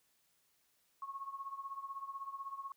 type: tone with tremolo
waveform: sine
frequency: 1096 Hz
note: C#6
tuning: 20 cents flat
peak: -38 dBFS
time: 1.02-2.72 s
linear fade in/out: 2 ms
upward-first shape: triangle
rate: 16 Hz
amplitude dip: 85%
effects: white hiss -75 dBFS RMS until 2.76 s